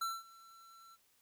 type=tone with ADSR envelope; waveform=square; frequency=1345 Hz; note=E6; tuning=34 cents sharp; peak=-34 dBFS; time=0.01-0.97 s; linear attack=8 ms; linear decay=210 ms; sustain=-23 dB; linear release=34 ms; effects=white hiss -72 dBFS RMS until 1.21 s

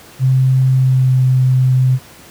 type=tone with pitch glide; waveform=sine; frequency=130.81 to 129.01 Hz; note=C3 to C3; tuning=0 to -24 cents; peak=-8 dBFS; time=0.19-1.99 s; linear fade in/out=50 ms; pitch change=-24 cents; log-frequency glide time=0.73-1.17 s; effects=pink hiss -40 dBFS RMS until 2.3 s + high-pass 80 Hz 12 dB/octave

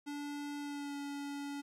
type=tone with pitch glide; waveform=square; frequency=289.5 to 284.2 Hz; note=D4 to C#4; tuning=-25 to +43 cents; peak=-40 dBFS; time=0.06-1.62 s; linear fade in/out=20 ms; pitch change=-32 cents; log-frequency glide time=0.59-0.96 s; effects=low-pass 11000 Hz 12 dB/octave + 12-bit

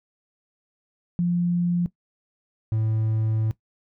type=tone pair in turn; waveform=sine / triangle; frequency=174.61 / 110 Hz; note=F3 / A2; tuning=0 / 0 cents; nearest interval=minor sixth; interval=800 cents; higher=first; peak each=-19 dBFS; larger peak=neither; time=1.19-1.86 / 2.72-3.51 s; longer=second; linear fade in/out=0 ms; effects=noise-tail reverb RT60 0.1 s tail -17 dB re dry

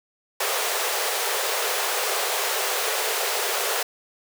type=high-pass noise; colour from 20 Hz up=pink; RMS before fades=-25 dBFS; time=0.4-3.83 s; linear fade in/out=5 ms; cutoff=390 Hz; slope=96 dB/octave; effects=none

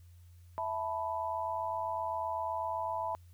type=chord; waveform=sine; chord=E suspended fourth; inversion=none; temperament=equal; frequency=659.3 / 880 / 987.8 Hz; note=E5 / A5 / B5; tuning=0 / 0 / 0 cents; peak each=-38 / -37 / -36 dBFS; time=0.58-3.15 s; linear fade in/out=0 ms; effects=added 87 Hz sine -53 dBFS peak until 3.33 s + white hiss -71 dBFS RMS until 3.33 s

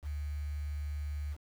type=tone with quantisation; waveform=sine; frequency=73.42 Hz; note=D2; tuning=in tune; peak=-34 dBFS; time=0.02-1.37 s; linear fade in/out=50 ms; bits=9; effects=none

